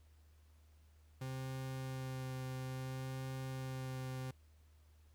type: tone with vibrato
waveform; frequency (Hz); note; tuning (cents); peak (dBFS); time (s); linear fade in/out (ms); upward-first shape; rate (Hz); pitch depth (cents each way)
40% pulse; 130.81; C3; 0; -40; 1.21-4.31; 5; sine; 0.59; 13
effects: added 76 Hz sine -62 dBFS peak until 5.14 s + pink hiss -75 dBFS RMS until 5.14 s